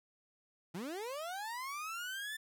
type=linear sweep; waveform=30% pulse; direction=up; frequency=154 to 1782 Hz; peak=-37 dBFS; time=0.74-2.37 s; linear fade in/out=10 ms; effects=none